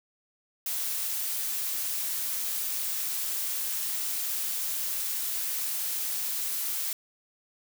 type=noise; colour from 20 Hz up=blue; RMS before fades=-31 dBFS; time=0.66-6.93 s; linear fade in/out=2 ms; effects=none